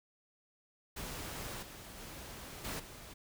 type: noise with level steps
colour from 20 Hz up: pink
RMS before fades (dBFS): -43 / -50 / -48 / -40 / -51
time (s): 0.96-3.14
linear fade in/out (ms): 10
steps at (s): 1.62 / 1.97 / 2.64 / 2.79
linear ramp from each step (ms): 10
effects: none